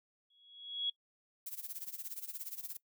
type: tone with exponential growth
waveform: sine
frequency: 3337 Hz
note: G#7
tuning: 8 cents sharp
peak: -30 dBFS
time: 0.3-0.9 s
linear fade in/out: 5 ms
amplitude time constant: 130 ms
type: noise with tremolo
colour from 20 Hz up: violet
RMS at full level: -41 dBFS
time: 1.46-2.77 s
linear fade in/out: 5 ms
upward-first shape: sine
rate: 17 Hz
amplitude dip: 85%
effects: noise-tail reverb RT60 0.1 s tail -21 dB re dry